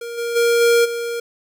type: tone with level steps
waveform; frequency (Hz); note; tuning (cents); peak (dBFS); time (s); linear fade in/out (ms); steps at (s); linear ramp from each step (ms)
square; 469.8; A#4; +13; -28 / -22 / -14 / -12 / -23; 0.01-1.2; 5; 0.17 / 0.35 / 0.6 / 0.84; 20
effects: none